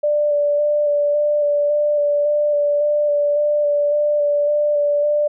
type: tone with vibrato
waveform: sine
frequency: 587.3 Hz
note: D5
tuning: in tune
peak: -14 dBFS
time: 0.03-5.28 s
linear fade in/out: 10 ms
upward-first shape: square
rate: 1.8 Hz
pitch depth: 14 cents each way
effects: none